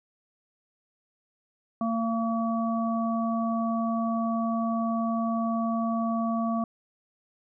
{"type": "harmonic tone", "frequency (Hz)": 227.7, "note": "A#3", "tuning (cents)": -40, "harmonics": [1, 3, 5], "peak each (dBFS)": [-26, -31, -33], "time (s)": [1.81, 6.64], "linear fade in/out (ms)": 2, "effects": []}